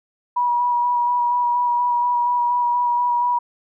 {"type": "tone with vibrato", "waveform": "sine", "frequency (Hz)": 968, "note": "B5", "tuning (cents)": -35, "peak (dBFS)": -16, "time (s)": [0.36, 3.39], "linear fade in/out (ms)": 10, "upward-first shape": "square", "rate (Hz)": 4.2, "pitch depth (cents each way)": 13, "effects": []}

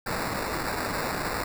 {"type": "noise with sample-and-hold", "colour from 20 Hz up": "white", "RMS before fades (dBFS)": -30, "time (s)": [0.06, 1.44], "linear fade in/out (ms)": 5, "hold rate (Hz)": 3150, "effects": []}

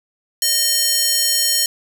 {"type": "tone with high-pass filter", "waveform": "square", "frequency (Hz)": 615, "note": "D#5", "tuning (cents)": -20, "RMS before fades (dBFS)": -17, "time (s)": [0.42, 1.66], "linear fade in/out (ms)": 2, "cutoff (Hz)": 5200, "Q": 0.94, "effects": []}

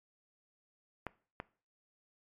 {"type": "clicks", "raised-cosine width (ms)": 0.5, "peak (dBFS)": [-22, -24], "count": 2, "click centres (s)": [1.067, 1.401], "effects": ["noise-tail reverb RT60 0.4 s tail -20 dB re dry", "MP3 96 kbps"]}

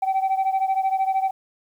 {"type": "beating tone pair", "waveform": "sine", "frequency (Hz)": [765, 778], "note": ["G5", "G5"], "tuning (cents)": [-42, -13], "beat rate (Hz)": 13, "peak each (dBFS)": [-19, -22], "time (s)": [0.02, 1.31], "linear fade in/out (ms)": 10, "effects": ["tanh soft clip ceiling -16 dBFS", "9-bit"]}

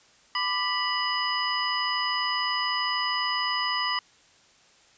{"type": "tone cluster", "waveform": "sine", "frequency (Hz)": [1003, 1176, 1969, 2952, 4996], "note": ["B5", "D6", "B6", "F#7", "D#8"], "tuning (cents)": [26, 2, -6, -5, 6], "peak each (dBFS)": -31, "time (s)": [0.35, 3.99], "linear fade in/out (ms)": 2, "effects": ["white hiss -58 dBFS RMS until 4.97 s", "resampled to 16000 Hz"]}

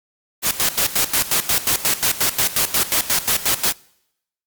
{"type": "noise with tremolo", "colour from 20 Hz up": "white", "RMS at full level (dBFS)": -17, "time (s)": [0.42, 3.74], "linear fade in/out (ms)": 50, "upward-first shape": "square", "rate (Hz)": 5.6, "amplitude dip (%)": 80, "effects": ["noise-tail reverb RT60 0.8 s tail -25 dB re dry", "Opus 48 kbps"]}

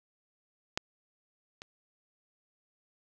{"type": "clicks", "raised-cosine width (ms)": 0.2, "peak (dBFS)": [-12, -26], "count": 2, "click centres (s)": [0.775, 1.619], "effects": []}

